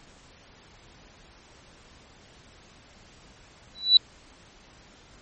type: tone with exponential growth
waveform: sine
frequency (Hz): 3951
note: B7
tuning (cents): 0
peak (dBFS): -8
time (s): 3.75-3.97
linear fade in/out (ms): 2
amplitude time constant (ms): 47
effects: pink hiss -53 dBFS RMS until 5.21 s + MP3 32 kbps